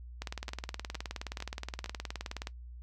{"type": "two click trains", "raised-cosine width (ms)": 0.2, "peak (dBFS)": [-20, -23], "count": [44, 4], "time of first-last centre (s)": [[0.22, 2.471], [0.49, 1.86]], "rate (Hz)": [19.1, 2.19], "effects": ["noise-tail reverb RT60 0.1 s tail -19 dB re dry", "added 60 Hz sine -44 dBFS peak until 2.82 s"]}